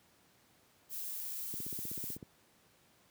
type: noise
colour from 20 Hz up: violet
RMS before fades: -41 dBFS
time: 0.89-2.18 s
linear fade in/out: 50 ms
type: click train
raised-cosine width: 3 ms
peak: -32 dBFS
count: 12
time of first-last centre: 1.54-2.228 s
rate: 16 Hz
effects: pink hiss -67 dBFS RMS until 3.1 s + high-pass 100 Hz 12 dB/octave